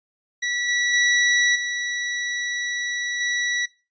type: tone with level steps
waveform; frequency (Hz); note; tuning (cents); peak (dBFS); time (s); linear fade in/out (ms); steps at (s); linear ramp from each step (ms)
sawtooth; 1946; B6; -26; -19 / -16 / -13 / -21 / -18; 0.42-3.66; 10; 0.68 / 0.93 / 1.55 / 3.2; 10
effects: noise-tail reverb RT60 0.3 s tail -20 dB re dry + resampled to 16000 Hz